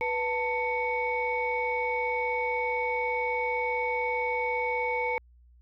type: tone cluster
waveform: sine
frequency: 491.8 / 892 / 2231 Hz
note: B4 / A5 / C#7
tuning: -7 / +23 / +11 cents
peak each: -30 dBFS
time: 0.01-5.18 s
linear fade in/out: 0 ms
effects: tanh soft clip ceiling -18 dBFS + added 60 Hz sine -54 dBFS peak until 5.61 s